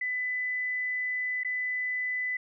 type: tone with dropouts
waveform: sine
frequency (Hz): 2000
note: B6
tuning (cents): +21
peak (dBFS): -28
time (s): 0.01-2.37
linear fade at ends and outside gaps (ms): 5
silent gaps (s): 1.435-1.447
effects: none